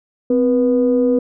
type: tone pair together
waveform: sine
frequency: 257.1 / 487.3 Hz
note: C4 / B4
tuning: -30 / -23 cents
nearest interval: major seventh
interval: 1107 cents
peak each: -14 dBFS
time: 0.3-1.19 s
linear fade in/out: 5 ms
effects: tanh soft clip ceiling -5 dBFS

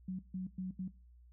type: tone bursts at uneven times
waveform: sine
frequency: 185.4 Hz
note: F#3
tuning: 4 cents sharp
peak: -36 dBFS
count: 4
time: 0.08-0.19 / 0.34-0.47 / 0.58-0.71 / 0.79-0.88 s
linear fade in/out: 5 ms
effects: noise-tail reverb RT60 0.3 s tail -19 dB re dry + added 60 Hz sine -57 dBFS peak until 1.32 s

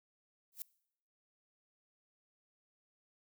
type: noise with exponential growth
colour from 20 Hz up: violet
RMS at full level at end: -38 dBFS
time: 0.52-0.62 s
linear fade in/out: 1 ms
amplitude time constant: 21 ms
effects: noise-tail reverb RT60 0.7 s tail -22 dB re dry

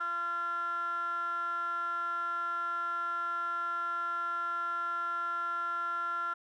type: tone with band-pass filter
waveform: 15% pulse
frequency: 343.2 Hz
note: F4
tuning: 30 cents flat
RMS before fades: -34 dBFS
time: 0-6.34 s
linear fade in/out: 10 ms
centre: 1400 Hz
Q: 8.6
effects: none

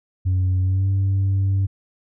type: tone with pitch glide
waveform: sine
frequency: 92.5 to 97.15 Hz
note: F#2 to G2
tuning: 0 to -15 cents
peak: -14 dBFS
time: 0.25-1.67 s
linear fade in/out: 20 ms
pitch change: +85 cents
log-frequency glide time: 0.61-0.88 s
effects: tanh soft clip ceiling -15 dBFS

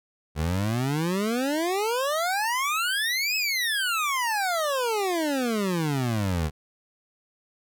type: exponential two-way sweep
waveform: 25% pulse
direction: up then down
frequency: 73.5 to 2603 to 73.5 Hz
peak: -20 dBFS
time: 0.35-6.51 s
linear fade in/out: 50 ms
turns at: 3.36 s
effects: none

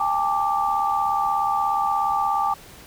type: chord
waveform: sine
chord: G suspended second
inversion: none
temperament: equal with one note detuned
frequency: 803.2 / 880 / 1174.7 Hz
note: G5 / A5 / D6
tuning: +42 / 0 / 0 cents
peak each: -23 / -25 / -23 dBFS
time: 0-2.54 s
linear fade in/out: 5 ms
effects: pink hiss -45 dBFS RMS until 2.86 s

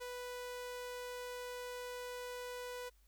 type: tone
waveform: sawtooth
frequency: 493.9 Hz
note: B4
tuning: in tune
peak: -39 dBFS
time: 0-2.9 s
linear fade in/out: 20 ms
effects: added 50 Hz sine -65 dBFS peak until 3.07 s + white hiss -75 dBFS RMS until 3.07 s

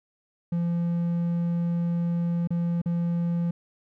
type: tone with dropouts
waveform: triangle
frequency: 171.2 Hz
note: F3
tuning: 34 cents flat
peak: -21 dBFS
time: 0.52-3.51 s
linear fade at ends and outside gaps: 5 ms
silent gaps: 2.474-2.505 / 2.817-2.858 s
effects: none

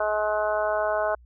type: harmonic tone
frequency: 212.3 Hz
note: G#3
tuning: 38 cents sharp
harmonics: 2 / 3 / 4 / 5 / 6 / 7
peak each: -34 / -24 / -31 / -32 / -34 / -32 dBFS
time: 0-1.15 s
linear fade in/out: 5 ms
effects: added 60 Hz sine -49 dBFS peak until 1.25 s

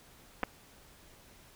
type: clicks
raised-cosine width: 0.5 ms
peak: -16 dBFS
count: 2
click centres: 0.432 / 0.436 s
effects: pink hiss -58 dBFS RMS until 1.55 s

